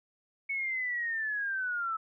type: linear sweep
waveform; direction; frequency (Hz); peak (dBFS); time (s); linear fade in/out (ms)
sine; down; 2221 to 1300; -30; 0.49-1.97; 10
effects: none

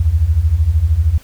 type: beating tone pair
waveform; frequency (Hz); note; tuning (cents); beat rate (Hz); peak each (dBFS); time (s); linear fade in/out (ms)
sine; 71.2 / 84.2; C#2 / E2; +47 / +37; 13; -15 / -12; 0-1.18; 5
effects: pink hiss -45 dBFS RMS until 1.23 s

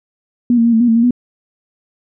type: tone with pitch steps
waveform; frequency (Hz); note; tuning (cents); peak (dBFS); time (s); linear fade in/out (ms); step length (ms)
sine; 241.6 / 230.7 / 234.4 / 224 / 241.7 / 226 / 232.5 / 245.2; B3 / A#3 / A#3 / A3 / B3 / A3 / A#3 / B3; -38 / -18 / +10 / +31 / -37 / +47 / -4 / -12; -8; 0.5-1.108; 2; 76
effects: none

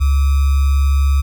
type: tone with sample-and-hold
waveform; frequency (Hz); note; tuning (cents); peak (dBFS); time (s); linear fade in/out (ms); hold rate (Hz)
sine; 69.3; C#2; 0; -10; 0-1.22; 20; 1225
effects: none

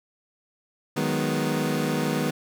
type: chord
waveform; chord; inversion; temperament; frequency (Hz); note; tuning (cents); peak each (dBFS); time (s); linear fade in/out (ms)
25% pulse; G# minor seventh; second; equal with one note detuned; 155.56 / 186.28 / 207.7 / 246.9; D#3 / F#3 / G#3 / B3; 0 / +12 / 0 / 0; -24 / -29 / -26 / -24; 0.96-2.31; 10
effects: none

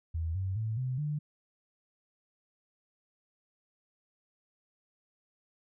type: tone with pitch steps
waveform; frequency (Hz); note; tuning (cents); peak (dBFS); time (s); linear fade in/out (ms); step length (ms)
sine; 81.7 / 94.94 / 110.32 / 128.2 / 148.98; E2 / F#2 / A2 / C3 / D3; -15 / +45 / +5 / -35 / +25; -30; 0.14-1.19; 10; 210
effects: none

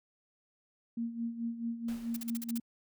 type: tone with tremolo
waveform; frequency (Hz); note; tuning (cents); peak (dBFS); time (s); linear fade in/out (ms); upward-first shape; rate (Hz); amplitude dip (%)
sine; 232.3; A#3; -6; -31; 0.97-2.6; 5; sine; 4.6; 70
type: noise with exponential decay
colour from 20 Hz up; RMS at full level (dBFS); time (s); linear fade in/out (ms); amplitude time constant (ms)
pink; -48; 1.88-2.62; 5; 160
type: noise bursts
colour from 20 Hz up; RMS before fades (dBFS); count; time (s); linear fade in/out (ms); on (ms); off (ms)
blue; -40; 7; 2.14-2.579; 5; 25; 44
effects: none

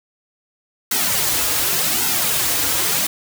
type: noise with flanger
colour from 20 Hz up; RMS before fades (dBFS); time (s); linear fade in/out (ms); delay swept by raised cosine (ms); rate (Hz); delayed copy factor
white; -19; 0.91-3.07; 5; 1.7 to 5.3; 0.88; -0.85
effects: none

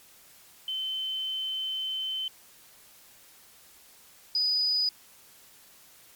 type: tone pair in turn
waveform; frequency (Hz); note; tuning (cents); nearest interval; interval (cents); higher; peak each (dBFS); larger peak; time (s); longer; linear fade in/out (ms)
sine; 3070 / 4963; G7 / D#8; -37 / -5; minor sixth; 832; second; -29 / -23; second; 0.68-2.28 / 4.35-4.89; first; 2
effects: white hiss -55 dBFS RMS until 6.15 s + MP3 96 kbps

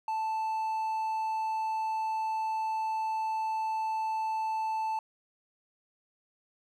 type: tone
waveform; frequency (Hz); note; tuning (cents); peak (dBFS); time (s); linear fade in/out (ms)
triangle; 880; A5; 0; -27; 0.08-4.99; 2
effects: none

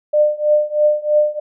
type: tone with tremolo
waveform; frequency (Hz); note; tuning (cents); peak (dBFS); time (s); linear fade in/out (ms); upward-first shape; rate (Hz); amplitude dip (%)
sine; 600; D5; +37; -8; 0.13-1.4; 10; triangle; 3.1; 95
effects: none

